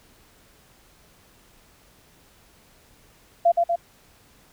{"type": "tone with echo", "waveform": "sine", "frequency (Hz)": 685, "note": "F5", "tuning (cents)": -34, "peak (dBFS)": -13, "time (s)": [3.45, 3.52], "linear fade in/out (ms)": 10, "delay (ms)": 120, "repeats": 2, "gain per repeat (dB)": -3, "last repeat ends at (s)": 3.76, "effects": ["pink hiss -56 dBFS RMS until 4.52 s"]}